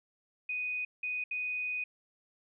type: tone bursts at uneven times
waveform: sine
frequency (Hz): 2489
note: D#7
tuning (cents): 0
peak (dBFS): -32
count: 3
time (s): 0.49-0.85 / 1.03-1.24 / 1.31-1.84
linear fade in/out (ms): 5
effects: none